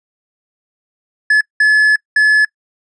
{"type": "tone bursts at uneven times", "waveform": "triangle", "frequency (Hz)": 1716, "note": "A6", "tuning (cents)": -44, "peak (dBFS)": -5, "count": 3, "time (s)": [[1.3, 1.41], [1.6, 1.96], [2.16, 2.45]], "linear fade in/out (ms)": 5, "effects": ["noise-tail reverb RT60 0.1 s tail -25 dB re dry", "resampled to 22050 Hz"]}